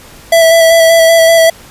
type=tone with vibrato; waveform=square; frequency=659.3 Hz; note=E5; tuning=in tune; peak=-4 dBFS; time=0.32-1.5 s; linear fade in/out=5 ms; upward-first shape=square; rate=5.2 Hz; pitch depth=15 cents each way; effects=pink hiss -36 dBFS RMS until 1.7 s + resampled to 32000 Hz